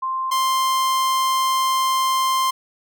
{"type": "tone pair in turn", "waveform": ["sine", "45% pulse"], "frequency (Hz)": [1050, 1050], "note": ["C6", "C6"], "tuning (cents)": [6, 6], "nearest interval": "unison", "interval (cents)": 0, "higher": "neither", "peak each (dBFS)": [-21, -17], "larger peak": "second", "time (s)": [[0.02, 0.31], [0.31, 2.51]], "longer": "second", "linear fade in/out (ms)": 10, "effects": []}